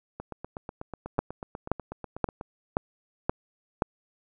two click trains, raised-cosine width 1 ms, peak -9 / -22 dBFS, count 6 / 19, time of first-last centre 1.19-3.822 / 0.2-2.411 s, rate 1.9 / 8.14 Hz, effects none

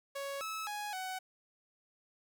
sawtooth tone with pitch steps, 556 / 1299 / 832 / 749 Hz, C#5 / E6 / G#5 / F#5, +5 / -26 / +3 / +21 cents, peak -34 dBFS, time 0.15-1.19 s, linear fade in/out 10 ms, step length 260 ms, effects none

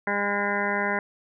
harmonic tone with a mistuned harmonic, 202.7 Hz, G#3, 42 cents flat, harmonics 1 / 2 / 3 / 4 / 5 / 7 / 8 / 9 / 10, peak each -32 / -32 / -32 / -32 / -32 / -32 / -32 / -32 / -32 dBFS, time 0.07-0.99 s, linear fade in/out 2 ms, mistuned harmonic 7, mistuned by +16 cents, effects none

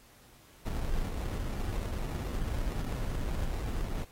brown noise with sample-and-hold, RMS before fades -33 dBFS, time 0.65-4.05 s, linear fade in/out 20 ms, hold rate 1575 Hz, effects pink hiss -59 dBFS RMS until 4.11 s + AAC 48 kbps

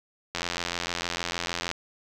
click train, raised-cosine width 0.2 ms, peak -11 dBFS, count 119, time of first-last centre 0.35-1.714 s, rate 86.5 Hz, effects none

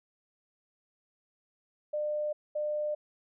sine tone pair in turn, 600 / 600 Hz, D5 / D5, +37 / +37 cents, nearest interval unison, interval 0 cents, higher neither, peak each -29 / -29 dBFS, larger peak neither, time 1.93-2.33 / 2.55-2.95 s, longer neither, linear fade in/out 10 ms, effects none

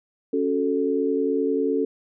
sine chord, F# minor, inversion second, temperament equal, 277.2 / 370 / 440 Hz, C#4 / F#4 / A4, 0 / 0 / 0 cents, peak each -24 / -27 / -23 dBFS, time 0.33-1.85 s, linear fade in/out 5 ms, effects none

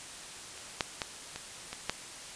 clicks, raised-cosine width 0.2 ms, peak -30 / -10 / -14 / -21 / -20 / -11 dBFS, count 6, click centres 0.577 / 0.808 / 1.018 / 1.36 / 1.73 / 1.896 s, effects white hiss -45 dBFS RMS until 2.35 s + resampled to 22050 Hz

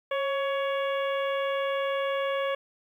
harmonic tone with a mistuned harmonic, 560 Hz, C#5, 18 cents sharp, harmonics 1 / 2 / 3 / 4 / 5 / 6, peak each -27 / -33 / -37 / -39 / -41 / -43 dBFS, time 0.11-2.55 s, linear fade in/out 5 ms, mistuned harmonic 1, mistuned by -43 cents, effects 10-bit

